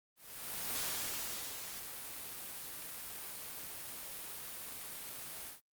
white noise with ADSR envelope, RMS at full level -37 dBFS, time 0.16-5.61 s, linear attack 610 ms, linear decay 830 ms, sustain -8 dB, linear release 140 ms, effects Opus 32 kbps

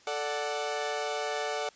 sawtooth chord, D major, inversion second, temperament equal, 440 / 587.3 / 740 Hz, A4 / D5 / F#5, 0 / 0 / 0 cents, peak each -31 dBFS, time 0.07-1.69 s, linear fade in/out 2 ms, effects white hiss -58 dBFS RMS until 1.75 s + resampled to 16000 Hz

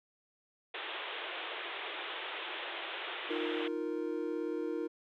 white band-pass noise, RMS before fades -41 dBFS, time 0.74-3.68 s, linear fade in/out 5 ms, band 320 to 3600 Hz, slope 96 dB/octave
triangle chord, Eb suspended second, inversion none, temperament equal, 311.1 / 349.2 / 466.2 Hz, Eb4 / F4 / Bb4, 0 / 0 / 0 cents, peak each -36 dBFS, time 3.29-4.88 s, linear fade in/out 20 ms
effects none

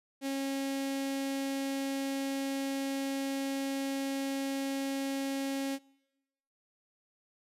sawtooth tone with notch filter, 272.8 Hz, C#4, 28 cents flat, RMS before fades -34 dBFS, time 0.21-5.79 s, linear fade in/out 50 ms, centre 1200 Hz, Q 1.4, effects noise-tail reverb RT60 1.0 s tail -25 dB re dry + resampled to 32000 Hz

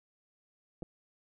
clicks, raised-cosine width 2 ms, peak -29 dBFS, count 2, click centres 0.823 / 0.829 s, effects none

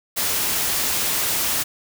white noise, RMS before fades -22 dBFS, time 0.16-1.64 s, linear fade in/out 20 ms, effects none

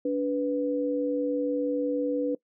sine tone pair together, 287.8 / 493.9 Hz, D4 / B4, -35 / 0 cents, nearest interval major sixth, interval 935 cents, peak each -27 dBFS, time 0.05-2.35 s, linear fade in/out 5 ms, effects noise-tail reverb RT60 0.1 s tail -21 dB re dry

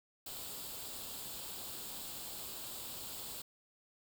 white noise with comb filter, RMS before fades -45 dBFS, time 0.26-3.42 s, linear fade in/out 5 ms, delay 0.25 ms, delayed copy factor +0.6, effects none

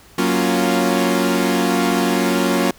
sawtooth chord, Gb major seventh, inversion none, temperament equal, 185 / 233.1 / 277.2 / 349.2 Hz, Gb3 / Bb3 / Db4 / F4, 0 / 0 / 0 / 0 cents, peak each -17 dBFS, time 0.18-2.71 s, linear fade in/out 5 ms, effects pink hiss -47 dBFS RMS until 2.78 s

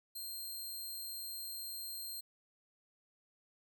10% pulse tone, 4186 Hz, C8, in tune, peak -35 dBFS, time 0.15-2.21 s, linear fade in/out 10 ms, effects none

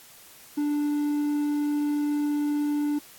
triangle tone, 293.7 Hz, D4, in tune, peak -21 dBFS, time 0.57-2.99 s, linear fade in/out 10 ms, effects white hiss -50 dBFS RMS until 3.18 s + AAC 64 kbps

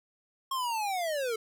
square linear sweep, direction down, 1085 to 431.9 Hz, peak -30 dBFS, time 0.51-1.36 s, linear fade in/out 5 ms, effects none

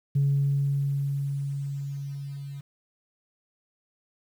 sine tone with level ramp, 140 Hz, C#3, 18 cents sharp, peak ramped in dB -18 to -35 dBFS, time 0.15-2.61 s, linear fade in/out 10 ms, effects tanh soft clip ceiling -16 dBFS + 9-bit

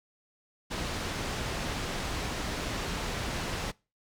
pink low-pass noise, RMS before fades -34 dBFS, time 0.7-3.72 s, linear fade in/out 20 ms, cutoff 6200 Hz, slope 12 dB/octave, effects noise-tail reverb RT60 0.3 s tail -24 dB re dry

